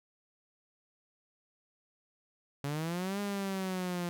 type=linear two-way sweep; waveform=sawtooth; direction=up then down; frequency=138.59 to 204.3 to 173 Hz; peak=-29 dBFS; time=2.64-4.09 s; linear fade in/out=0 ms; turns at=3.2 s; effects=none